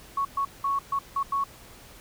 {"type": "tone bursts at uneven times", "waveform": "sine", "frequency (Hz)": 1108.7, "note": "C#6", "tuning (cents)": 0, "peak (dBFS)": -23, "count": 6, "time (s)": [[0.17, 0.25], [0.37, 0.45], [0.64, 0.79], [0.92, 0.99], [1.16, 1.23], [1.32, 1.44]], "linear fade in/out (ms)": 5, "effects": ["pink hiss -49 dBFS RMS until 2 s"]}